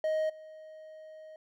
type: tone with level steps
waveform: triangle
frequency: 626 Hz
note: D#5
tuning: 10 cents sharp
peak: -25 / -44 dBFS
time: 0.04-1.36 s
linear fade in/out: 2 ms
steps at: 0.29 s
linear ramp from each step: 10 ms
effects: none